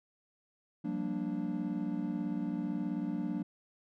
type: chord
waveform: triangle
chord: G minor seventh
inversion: third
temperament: equal with one note detuned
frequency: 177.77 / 196 / 233.1 / 293.7 Hz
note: F3 / G3 / Bb3 / D4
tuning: +31 / 0 / 0 / 0 cents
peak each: -37 / -37 / -36 / -35 dBFS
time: 0.84-3.43 s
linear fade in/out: 10 ms
effects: none